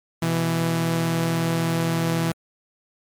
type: tone pair together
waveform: sawtooth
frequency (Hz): 124.84 / 165.3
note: B2 / E3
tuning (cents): +19 / +5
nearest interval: perfect fourth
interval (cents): 486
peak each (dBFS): -24 / -17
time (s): 0.22-2.32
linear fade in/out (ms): 5
effects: MP3 96 kbps